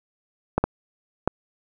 clicks, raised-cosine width 1 ms, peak -5 dBFS, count 3, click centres 0.58 / 0.64 / 1.276 s, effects none

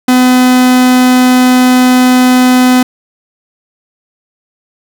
45% pulse tone, 252.4 Hz, B3, 38 cents sharp, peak -4 dBFS, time 0.08-2.83 s, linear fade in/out 5 ms, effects none

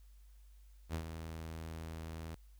sawtooth tone with ADSR envelope, 80.9 Hz, E2, 32 cents flat, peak -31 dBFS, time 0.89-2.35 s, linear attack 53 ms, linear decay 84 ms, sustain -8 dB, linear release 7 ms, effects added 50 Hz sine -56 dBFS peak until 2.59 s + white hiss -74 dBFS RMS until 2.59 s

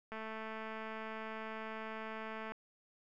click train, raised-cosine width 0.5 ms, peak -30 dBFS, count 529, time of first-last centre 0.12-2.52 s, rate 220 Hz, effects none

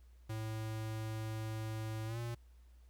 square tone with pitch glide, 110 to 117.9 Hz, A2 to A#2, 0 to +20 cents, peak -39 dBFS, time 0.29-2.35 s, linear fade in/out 10 ms, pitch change +120 cents, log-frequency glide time 2.06-2.19 s, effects added 60 Hz sine -57 dBFS peak until 2.89 s + pink hiss -75 dBFS RMS until 2.89 s

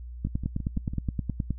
two click trains, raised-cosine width 5 ms, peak -22 / -15 dBFS, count 5 / 13, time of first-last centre 0.27-0.936 / 0.25-1.507 s, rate 6.01 / 9.55 Hz, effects noise-tail reverb RT60 0.1 s tail -25 dB re dry + added 60 Hz sine -37 dBFS peak until 1.58 s

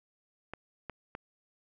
clicks, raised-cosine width 0.5 ms, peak -24 dBFS, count 3, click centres 0.536 / 0.897 / 1.151 s, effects none

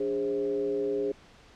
sine tone with frequency modulation, 410 Hz, G#4, 22 cents flat, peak -26 dBFS, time 0-1.12 s, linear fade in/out 5 ms, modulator 119 Hz, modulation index 0.75, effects pink hiss -55 dBFS RMS until 1.55 s + low-pass 5000 Hz 12 dB/octave

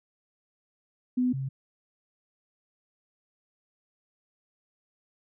sine tone pair in turn, 250.6 / 134.14 Hz, B3 / C3, +25 / +43 cents, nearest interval major seventh, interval 1082 cents, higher first, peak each -22 / -29 dBFS, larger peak first, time 1.17-1.33 / 1.33-1.49 s, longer neither, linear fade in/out 10 ms, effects none

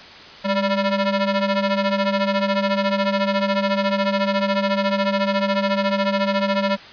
sawtooth ring-modulated tone, 392 Hz, G4, in tune, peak -11 dBFS, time 0.44-6.77 s, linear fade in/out 20 ms, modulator 189 Hz, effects white hiss -40 dBFS RMS until 6.92 s + resampled to 11025 Hz

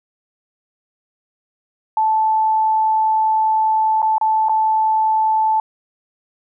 sine tone with dropouts, 875 Hz, A5, 10 cents flat, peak -13 dBFS, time 1.97-5.6 s, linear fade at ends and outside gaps 2 ms, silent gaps 4.019-4.027 / 4.182-4.212 / 4.486-4.494 s, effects none

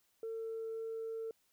sine tone, 449.7 Hz, A4, 38 cents sharp, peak -37 dBFS, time 0.23-1.31 s, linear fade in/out 2 ms, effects tanh soft clip ceiling -35 dBFS + white hiss -75 dBFS RMS until 1.52 s

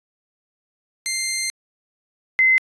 10% pulse / sine tone pair in turn, 2093 / 2057 Hz, C7 / C7, 0 / -30 cents, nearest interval unison, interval 30 cents, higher first, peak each -12 dBFS, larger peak neither, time 1.06-1.5 / 2.39-2.58 s, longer first, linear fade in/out 0 ms, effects resampled to 22050 Hz

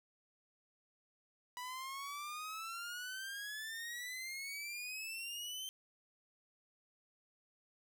sawtooth exponential sweep, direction up, 980 to 3123 Hz, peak -39 dBFS, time 1.57-5.69 s, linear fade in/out 0 ms, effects none

